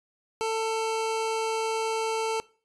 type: tone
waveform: 25% pulse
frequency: 445.4 Hz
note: A4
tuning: 21 cents sharp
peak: -22 dBFS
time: 0.41-2.4 s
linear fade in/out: 0 ms
effects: noise-tail reverb RT60 0.4 s tail -21 dB re dry + resampled to 24000 Hz